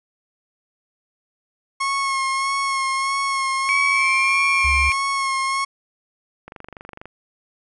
30% pulse tone with vibrato, 1087 Hz, C#6, 34 cents flat, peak -17 dBFS, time 1.8-5.65 s, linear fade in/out 10 ms, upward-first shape sine, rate 1.6 Hz, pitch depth 24 cents each way
sine tone with pitch glide, 2284 to 2363 Hz, D7 to D7, -49 to +10 cents, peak -17 dBFS, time 3.69-4.92 s, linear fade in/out 0 ms, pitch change +59 cents, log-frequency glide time 3.9-4.23 s
sine tone, 69.3 Hz, C#2, in tune, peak -21 dBFS, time 4.64-4.9 s, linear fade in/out 10 ms
click train, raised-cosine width 0.5 ms, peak -22 dBFS, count 15, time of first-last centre 6.48-7.056 s, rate 24.3 Hz
effects resampled to 24000 Hz

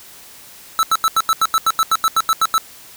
square tone bursts, 1315 Hz, E6, 5 cents flat, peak -12 dBFS, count 15, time 0.79-2.58 s, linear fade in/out 0 ms, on 40 ms, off 85 ms, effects white hiss -41 dBFS RMS until 2.96 s

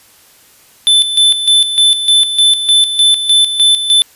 square tone with tremolo, 3520 Hz, A7, in tune, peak -6 dBFS, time 0.87-4.02 s, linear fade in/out 0 ms, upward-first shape square, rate 3.3 Hz, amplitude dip 65%, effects white hiss -45 dBFS RMS until 4.15 s + resampled to 32000 Hz

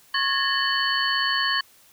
sine tone cluster, 1091 / 1677 / 1814 / 3022 / 4434 Hz, C#6 / G#6 / A#6 / F#7 / C#8, -28 / +16 / -48 / +36 / 0 cents, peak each -27 dBFS, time 0.14-1.61 s, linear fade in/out 5 ms, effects white hiss -55 dBFS RMS until 1.92 s

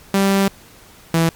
sawtooth tone pair in turn, 196 / 164.82 Hz, G3 / E3, 0 / 0 cents, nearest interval minor third, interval 300 cents, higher first, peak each -9 dBFS, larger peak neither, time 0.14-0.48 / 1.14-1.29 s, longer first, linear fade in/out 2 ms, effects pink hiss -45 dBFS RMS until 1.35 s + MP3 96 kbps

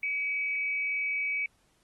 sine tone pair together, 2271 / 2571 Hz, C#7 / E7, +41 / -44 cents, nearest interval major second, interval 215 cents, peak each -28 / -39 dBFS, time 0.03-1.46 s, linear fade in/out 2 ms, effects pink hiss -68 dBFS RMS until 1.83 s + Opus 24 kbps

